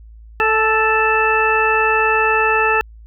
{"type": "harmonic tone with a mistuned harmonic", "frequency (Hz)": 440, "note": "A4", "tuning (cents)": 0, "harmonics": [1, 2, 3, 4, 6], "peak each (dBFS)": [-19, -19, -19, -19, -19], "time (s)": [0.4, 2.81], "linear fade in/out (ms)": 0, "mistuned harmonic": 2, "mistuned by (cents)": -16, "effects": ["added 55 Hz sine -37 dBFS peak until 3.06 s"]}